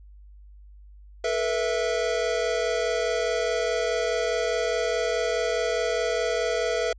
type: chord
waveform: square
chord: A suspended second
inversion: none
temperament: equal with one note detuned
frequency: 440 / 484.8 / 659.3 Hz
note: A4 / B4 / E5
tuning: 0 / -32 / 0 cents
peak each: -30 / -28 / -28 dBFS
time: 1.24-6.93 s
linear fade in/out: 5 ms
effects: added 50 Hz sine -45 dBFS peak until 6.98 s + resampled to 16000 Hz